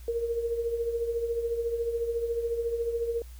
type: tone with tremolo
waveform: sine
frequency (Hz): 466.2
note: A#4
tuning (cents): 0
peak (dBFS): -24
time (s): 0.08-3.22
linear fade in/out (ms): 2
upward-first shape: triangle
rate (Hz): 14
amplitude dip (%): 65
effects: added 60 Hz sine -42 dBFS peak until 3.39 s + white hiss -57 dBFS RMS until 3.39 s